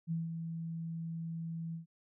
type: tone with ADSR envelope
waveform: sine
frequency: 164.81 Hz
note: E3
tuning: in tune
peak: -31 dBFS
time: 0.07-1.86 s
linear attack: 43 ms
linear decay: 170 ms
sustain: -6 dB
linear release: 120 ms
effects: none